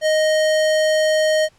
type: tone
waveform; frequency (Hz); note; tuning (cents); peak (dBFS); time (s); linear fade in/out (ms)
square; 622.3; D#5; 0; -15; 0.01-1.49; 50
effects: pink hiss -56 dBFS RMS until 1.58 s + low-pass 8000 Hz 12 dB/octave